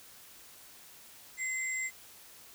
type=tone pair together; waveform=sine; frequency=2052 / 7522 Hz; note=C7 / A#8; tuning=-34 / +15 cents; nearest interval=octave + minor seventh; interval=2249 cents; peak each=-33 / -38 dBFS; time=1.37-1.91 s; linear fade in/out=50 ms; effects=white hiss -54 dBFS RMS until 2.54 s